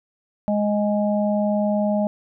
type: harmonic tone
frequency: 207.7 Hz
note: G#3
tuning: in tune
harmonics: 1 / 3 / 4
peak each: -20 / -22 / -30 dBFS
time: 0.48-2.07 s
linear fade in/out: 0 ms
effects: none